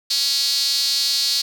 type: tone with high-pass filter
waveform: sawtooth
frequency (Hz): 277.2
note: C#4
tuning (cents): 0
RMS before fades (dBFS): -20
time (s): 0.1-1.42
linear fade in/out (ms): 10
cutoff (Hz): 4400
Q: 6.6
effects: none